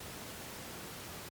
pink noise, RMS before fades -45 dBFS, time 0-1.29 s, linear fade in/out 5 ms, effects high-pass 80 Hz 12 dB/octave + MP3 96 kbps

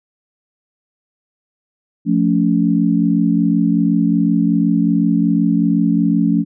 sine chord, F augmented, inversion none, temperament equal with one note detuned, 174.61 / 220 / 282.7 Hz, F3 / A3 / C#4, 0 / 0 / +34 cents, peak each -16 dBFS, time 2.05-6.45 s, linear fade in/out 50 ms, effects none

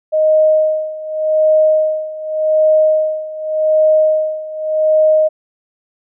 sine tone with tremolo, 622.3 Hz, D#5, in tune, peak -7 dBFS, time 0.12-5.29 s, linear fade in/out 20 ms, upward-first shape sine, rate 0.86 Hz, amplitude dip 85%, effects none

